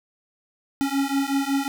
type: beating tone pair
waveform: square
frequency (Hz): 273.2 / 278.6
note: C#4 / C#4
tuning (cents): -25 / +9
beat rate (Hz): 5.4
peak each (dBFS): -25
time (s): 0.81-1.68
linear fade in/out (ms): 0
effects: none